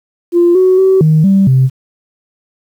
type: tone with pitch steps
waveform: sine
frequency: 346.5 / 371.9 / 380.5 / 156.2 / 194.8 / 131 Hz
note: F4 / F#4 / F#4 / D#3 / G3 / C3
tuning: -14 / +9 / +48 / +7 / -11 / +2 cents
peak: -4 dBFS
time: 0.32-1.7 s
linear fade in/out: 50 ms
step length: 230 ms
effects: tanh soft clip ceiling -1 dBFS + 7-bit